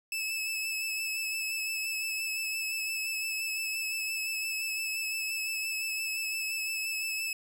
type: tone with vibrato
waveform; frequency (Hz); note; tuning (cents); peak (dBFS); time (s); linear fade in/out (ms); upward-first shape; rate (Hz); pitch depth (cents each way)
sawtooth; 2610; E7; -18; -28; 0.12-7.33; 2; sine; 5.8; 23
effects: none